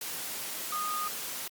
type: tone in noise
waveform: sine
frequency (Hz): 1233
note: D#6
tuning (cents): -16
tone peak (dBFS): -31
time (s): 0.72-1.08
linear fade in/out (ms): 5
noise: white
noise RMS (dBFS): -37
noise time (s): 0.01-1.48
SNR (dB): +3
effects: high-pass 150 Hz 12 dB/octave + Opus 48 kbps